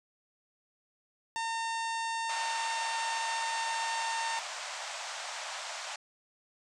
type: harmonic tone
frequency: 910 Hz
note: A#5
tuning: 42 cents flat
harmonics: 1 / 2 / 3 / 4 / 5 / 6 / 7 / 8 / 9 / 10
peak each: -33 / -39 / -43 / -45 / -47 / -49 / -50 / -51 / -52 / -53 dBFS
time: 1.36-4.39 s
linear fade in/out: 0 ms
type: band-pass noise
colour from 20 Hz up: pink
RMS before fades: -40 dBFS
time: 2.29-5.96 s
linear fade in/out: 5 ms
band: 630 to 8200 Hz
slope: 48 dB/octave
effects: none